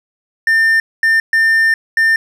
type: tone bursts at uneven times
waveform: triangle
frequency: 1800 Hz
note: A6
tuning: 39 cents sharp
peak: -7 dBFS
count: 4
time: 0.47-0.8 / 1.03-1.2 / 1.33-1.74 / 1.97-2.16 s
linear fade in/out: 2 ms
effects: none